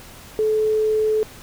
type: tone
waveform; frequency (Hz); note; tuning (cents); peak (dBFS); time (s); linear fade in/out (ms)
sine; 432.6; A4; -29; -16; 0.39-1.23; 0
effects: pink hiss -42 dBFS RMS until 1.42 s